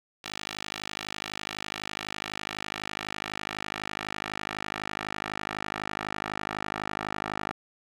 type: tone with band-pass filter sweep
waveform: 10% pulse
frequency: 52 Hz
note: G#1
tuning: 3 cents sharp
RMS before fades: -36 dBFS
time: 0.24-7.52 s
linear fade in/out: 5 ms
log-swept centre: 3500 to 1300 Hz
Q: 1
effects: none